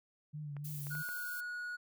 sine tone with vibrato, 147.1 Hz, D3, 3 cents sharp, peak -40 dBFS, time 0.33-1.03 s, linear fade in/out 20 ms, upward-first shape triangle, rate 3.4 Hz, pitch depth 64 cents each way
clicks, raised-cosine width 0.5 ms, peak -37 dBFS, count 4, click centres 0.567 / 0.869 / 0.952 / 1.089 s
violet noise, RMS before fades -47 dBFS, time 0.64-1.41 s, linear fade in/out 10 ms
triangle tone, 1455 Hz, F#6, 29 cents flat, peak -37 dBFS, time 0.9-1.77 s, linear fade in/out 20 ms
effects none

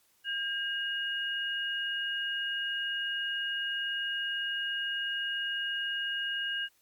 sine tone pair together, 1610.2 / 2869 Hz, G6 / F7, +46 / +46 cents, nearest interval minor seventh, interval 1000 cents, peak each -33 / -33 dBFS, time 0.24-6.69 s, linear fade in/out 50 ms, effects white hiss -68 dBFS RMS until 6.81 s + MP3 96 kbps

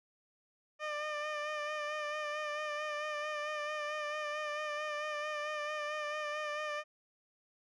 15% pulse tone with vibrato, 601 Hz, D5, 40 cents sharp, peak -29 dBFS, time 0.79-6.84 s, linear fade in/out 50 ms, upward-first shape sine, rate 4.5 Hz, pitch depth 30 cents each way, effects low-pass 4000 Hz 12 dB/octave

